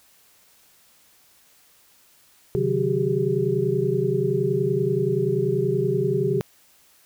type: tone cluster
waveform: sine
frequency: 133.9 / 153.3 / 183.9 / 378.2 / 408.7 Hz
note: C3 / D#3 / F#3 / F#4 / G#4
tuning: +40 / -25 / -10 / +38 / -28 cents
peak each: -26 / -30 / -29 / -24 / -24 dBFS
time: 2.55-6.41 s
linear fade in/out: 0 ms
effects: white hiss -57 dBFS RMS until 7.05 s